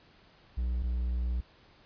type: tone pair in turn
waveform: triangle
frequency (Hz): 60.9 / 60.9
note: B1 / B1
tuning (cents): -24 / -24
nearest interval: unison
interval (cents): 0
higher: neither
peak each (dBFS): -26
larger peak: neither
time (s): 0.57-0.83 / 0.83-1.41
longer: second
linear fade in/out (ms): 10
effects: pink hiss -60 dBFS RMS until 1.85 s + resampled to 11025 Hz